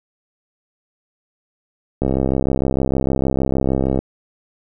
click train, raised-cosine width 2 ms, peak -5 dBFS, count 132, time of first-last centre 2.02-3.99 s, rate 66.5 Hz, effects none

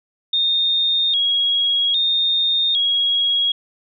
sine tone with vibrato, 3480 Hz, A7, 20 cents flat, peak -15 dBFS, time 0.33-3.52 s, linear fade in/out 5 ms, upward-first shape square, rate 0.62 Hz, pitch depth 89 cents each way, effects none

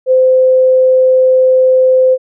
sine tone, 516 Hz, C5, 24 cents flat, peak -5 dBFS, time 0.06-2.18 s, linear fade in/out 50 ms, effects none

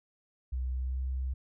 sine tone with pitch glide, 63.5 to 64.91 Hz, B1 to C2, +49 to -13 cents, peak -30 dBFS, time 0.52-1.34 s, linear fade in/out 10 ms, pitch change +38 cents, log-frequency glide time 0.7-1 s, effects none

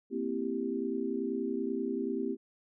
sine chord, C dominant seventh, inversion third, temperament equal with one note detuned, 231.2 / 261.6 / 329.6 / 392 Hz, Bb3 / C4 / E4 / G4, -14 / 0 / 0 / 0 cents, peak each -37 / -35 / -38 / -35 dBFS, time 0.1-2.37 s, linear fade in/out 50 ms, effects none

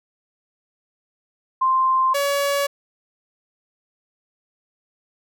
sine / sawtooth tone pair in turn, 1046.5 / 565 Hz, C6 / C#5, 0 / +33 cents, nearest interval major seventh, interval 1067 cents, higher first, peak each -15 dBFS, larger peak neither, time 1.61-2.14 / 2.14-2.67 s, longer neither, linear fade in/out 10 ms, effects none

